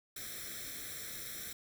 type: noise with comb filter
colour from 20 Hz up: white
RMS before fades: -44 dBFS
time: 0.16-1.53 s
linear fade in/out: 5 ms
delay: 0.53 ms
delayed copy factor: +0.9
effects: none